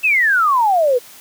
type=exponential sweep; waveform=sine; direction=down; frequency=2702 to 471.4 Hz; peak=-11 dBFS; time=0.03-0.99 s; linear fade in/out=20 ms; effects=white hiss -41 dBFS RMS until 1.2 s + high-pass 100 Hz 12 dB/octave